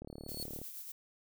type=click train; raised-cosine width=2 ms; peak=-32 dBFS; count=23; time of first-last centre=0.02-0.616 s; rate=36.9 Hz
type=tone with exponential growth; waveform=sawtooth; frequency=4397 Hz; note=C#8; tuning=15 cents flat; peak=-35 dBFS; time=0.08-0.43 s; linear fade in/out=0 ms; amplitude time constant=75 ms
type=noise with tremolo; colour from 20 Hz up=violet; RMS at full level=-44 dBFS; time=0.28-0.92 s; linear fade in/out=5 ms; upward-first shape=triangle; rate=8.4 Hz; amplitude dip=50%
effects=none